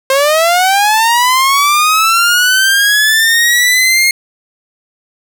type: linear sweep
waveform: sawtooth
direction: up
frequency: 527 to 2150 Hz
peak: -4 dBFS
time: 0.1-4.11 s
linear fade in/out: 2 ms
effects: none